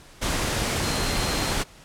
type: tone in noise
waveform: sine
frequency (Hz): 4171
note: C8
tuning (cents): -6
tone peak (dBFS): -34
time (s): 0.82-1.54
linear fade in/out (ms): 20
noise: pink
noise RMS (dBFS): -25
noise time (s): 0.21-1.64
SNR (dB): -12
effects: pink hiss -49 dBFS RMS until 1.84 s + low-pass 10000 Hz 12 dB/octave